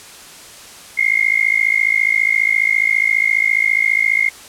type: tone with amplitude modulation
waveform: sine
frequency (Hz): 2129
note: C7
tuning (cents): +30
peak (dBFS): -8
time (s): 0.97-4.3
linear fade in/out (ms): 20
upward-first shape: sine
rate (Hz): 54.7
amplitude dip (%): 100
effects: white hiss -38 dBFS RMS until 4.48 s + low-pass 10000 Hz 12 dB/octave